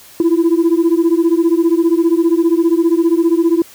sine beating tone pair, 327.3 / 342.3 Hz, E4 / F4, -12 / -35 cents, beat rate 15 Hz, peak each -11 dBFS, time 0.2-3.62 s, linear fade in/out 2 ms, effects tanh soft clip ceiling -6 dBFS + white hiss -41 dBFS RMS until 3.74 s

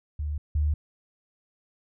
sine tone pair in turn, 74.4 / 74.83 Hz, D2 / D2, +23 / +33 cents, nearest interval unison, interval 10 cents, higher second, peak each -27 / -21 dBFS, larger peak second, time 0.19-0.38 / 0.55-0.74 s, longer neither, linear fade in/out 5 ms, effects none

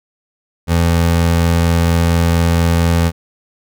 25% pulse tone, 84.3 Hz, E2, 39 cents sharp, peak -7 dBFS, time 0.67-3.12 s, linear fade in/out 50 ms, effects none

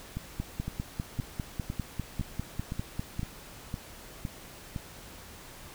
two click trains, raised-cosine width 5 ms, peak -21 / -19 dBFS, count 10 / 15, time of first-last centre 0.17-4.762 / 0.4-3.194 s, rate 1.96 / 5.01 Hz, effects pink hiss -48 dBFS RMS until 5.74 s

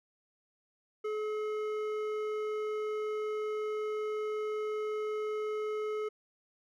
sine tone with hard clipping, 427.3 Hz, G#4, 49 cents sharp, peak -34 dBFS, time 1.04-6.09 s, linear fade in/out 10 ms, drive 10 dB, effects none

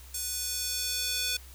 square tone with high-pass filter sweep, 494.6 Hz, B4, 3 cents sharp, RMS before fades -32 dBFS, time 0.14-1.37 s, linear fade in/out 5 ms, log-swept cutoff 7300 to 3300 Hz, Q 1.2, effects added 65 Hz sine -47 dBFS peak until 1.54 s + white hiss -53 dBFS RMS until 1.54 s

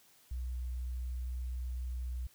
sine tone, 62 Hz, B1, 7 cents sharp, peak -35 dBFS, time 0.31-2.27 s, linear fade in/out 5 ms, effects white hiss -64 dBFS RMS until 2.34 s

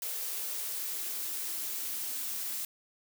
blue noise with high-pass filter sweep, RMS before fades -36 dBFS, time 0.02-2.65 s, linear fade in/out 2 ms, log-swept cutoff 460 to 220 Hz, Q 3.6, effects none

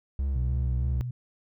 triangle tone with vibrato, 65.9 Hz, C2, 13 cents sharp, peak -23 dBFS, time 0.19-1.01 s, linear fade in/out 0 ms, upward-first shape sine, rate 3.2 Hz, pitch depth 80 cents each way
sine tone, 123.47 Hz, B2, in tune, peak -30 dBFS, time 0.35-1.11 s, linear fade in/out 5 ms
effects none

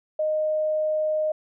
sine tone, 618 Hz, D#5, 12 cents flat, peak -21 dBFS, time 0.19-1.32 s, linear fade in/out 5 ms, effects none

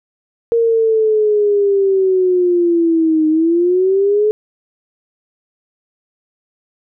sine linear two-way sweep, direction down then up, 466.2 to 309.2 to 429.7 Hz, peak -10 dBFS, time 0.52-4.31 s, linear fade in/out 0 ms, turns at 3.28 s, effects none

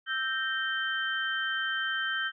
sine tone cluster, 1316 / 1566 / 1843 / 3105 Hz, E6 / G6 / A#6 / G7, -3 / -2 / -20 / -17 cents, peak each -38 / -30 / -37 / -35 dBFS, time 0.06-2.32 s, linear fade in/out 50 ms, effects none

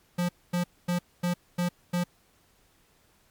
square tone bursts, 176.1 Hz, F3, 15 cents sharp, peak -25 dBFS, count 6, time 0.18-2.04 s, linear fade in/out 10 ms, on 110 ms, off 240 ms, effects pink hiss -64 dBFS RMS until 3.3 s + MP3 96 kbps

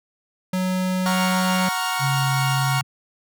square tone, 185 Hz, F#3, in tune, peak -21 dBFS, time 0.53-1.69 s, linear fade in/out 5 ms
sawtooth chord, Gb major seventh, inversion none, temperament equal, 740 / 932.3 / 1108.7 / 1396.9 Hz, Gb5 / Bb5 / Db6 / F6, 0 / 0 / 0 / 0 cents, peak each -24 dBFS, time 1.06-2.81 s, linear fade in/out 0 ms
sine tone with pitch glide, 136.9 to 135.09 Hz, C#3 to C#3, -21 to -44 cents, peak -20 dBFS, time 1.99-2.83 s, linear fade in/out 50 ms, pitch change -23 cents, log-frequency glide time 2.13-2.28 s
effects none

